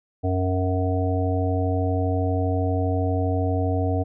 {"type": "harmonic tone", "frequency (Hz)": 92.5, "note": "F#2", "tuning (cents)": 0, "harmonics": [1, 3, 5, 7, 8], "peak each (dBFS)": [-22, -27, -29, -30, -31], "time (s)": [0.23, 4.04], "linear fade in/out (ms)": 20, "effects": []}